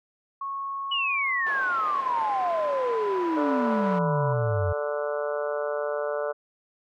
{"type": "tone with pitch glide", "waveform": "sine", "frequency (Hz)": [1100, 985.7], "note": ["C#6", "B5"], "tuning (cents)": [-14, -4], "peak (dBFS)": -29, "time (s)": [0.41, 4.33], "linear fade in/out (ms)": 5, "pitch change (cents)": -190, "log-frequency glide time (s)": [1.32, 3.33]}
{"type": "exponential sweep", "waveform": "sine", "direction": "down", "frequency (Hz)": [2972, 88.5], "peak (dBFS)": -24, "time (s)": [0.91, 4.73], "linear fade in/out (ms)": 10}
{"type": "band-pass noise", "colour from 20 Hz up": "pink", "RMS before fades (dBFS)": -39, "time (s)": [1.46, 3.99], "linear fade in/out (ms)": 5, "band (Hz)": [570, 1600], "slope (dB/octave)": 12}
{"type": "harmonic tone", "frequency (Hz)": 146.83, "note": "D3", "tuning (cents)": 0, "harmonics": [3, 4, 5, 6, 7, 8, 9, 10], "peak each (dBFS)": [-31, -28, -41, -43, -40, -40, -39, -39], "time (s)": [3.36, 6.33], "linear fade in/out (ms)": 20}
{"effects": []}